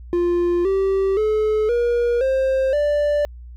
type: tone with pitch steps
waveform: triangle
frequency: 349.2 / 387.5 / 429.9 / 477 / 529.3 / 587.3 Hz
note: F4 / G4 / A4 / A#4 / C5 / D5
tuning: 0 / -20 / -40 / +40 / +20 / 0 cents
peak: -14 dBFS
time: 0.13-3.25 s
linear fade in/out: 0 ms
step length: 520 ms
effects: added 60 Hz sine -35 dBFS peak until 3.56 s